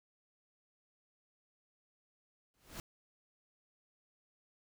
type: noise with exponential growth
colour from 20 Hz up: pink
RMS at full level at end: -42 dBFS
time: 2.54-2.8 s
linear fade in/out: 1 ms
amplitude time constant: 56 ms
effects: none